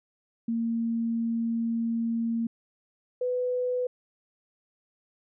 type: tone pair in turn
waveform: sine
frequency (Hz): 230 / 498.5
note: A#3 / B4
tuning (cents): -23 / +16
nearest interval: octave + minor second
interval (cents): 1339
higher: second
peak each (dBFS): -25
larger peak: neither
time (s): 0.48-2.47 / 3.21-3.87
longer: first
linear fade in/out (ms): 5
effects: none